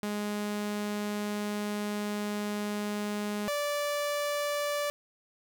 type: tone pair in turn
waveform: sawtooth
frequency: 207.7 / 582.7 Hz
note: G#3 / D5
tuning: 0 / -14 cents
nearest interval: octave + tritone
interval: 1786 cents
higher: second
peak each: -27 / -25 dBFS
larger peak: second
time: 0.03-3.48 / 3.48-4.9 s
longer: first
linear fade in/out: 0 ms
effects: 10-bit